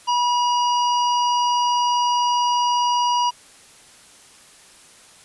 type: harmonic tone with a mistuned harmonic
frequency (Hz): 959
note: A#5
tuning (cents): +49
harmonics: 1 / 3 / 5 / 6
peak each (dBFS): -17 / -27 / -31 / -33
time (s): 0.07-3.31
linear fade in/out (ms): 20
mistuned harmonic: 1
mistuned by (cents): +24
effects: white hiss -48 dBFS RMS until 5.24 s + resampled to 24000 Hz